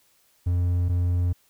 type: tone pair in turn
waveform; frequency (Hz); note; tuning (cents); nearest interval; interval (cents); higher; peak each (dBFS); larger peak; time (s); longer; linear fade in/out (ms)
triangle; 88.3 / 88.3; F2 / F2; +20 / +20; unison; 0; neither; -18; neither; 0.46-0.89 / 0.89-1.33; second; 10
effects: white hiss -63 dBFS RMS until 1.49 s